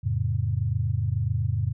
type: chord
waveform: sine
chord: F augmented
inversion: none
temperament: just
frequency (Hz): 87.31 / 109.13 / 136.42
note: F2 / A2 / C#3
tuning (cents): 0 / -14 / -27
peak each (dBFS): -28 / -25 / -29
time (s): 0.03-1.73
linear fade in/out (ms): 20
effects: none